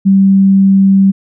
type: tone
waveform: sine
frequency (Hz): 194.3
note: G3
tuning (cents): -15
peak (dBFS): -4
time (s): 0.05-1.12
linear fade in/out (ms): 20
effects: none